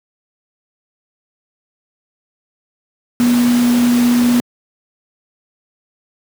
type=tone in noise; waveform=sine; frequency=242.2 Hz; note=B3; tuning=34 cents flat; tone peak=-9 dBFS; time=3.2-4.4 s; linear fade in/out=0 ms; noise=pink; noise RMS=-23 dBFS; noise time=3.2-4.4 s; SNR=+11 dB; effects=high-pass 150 Hz 12 dB/octave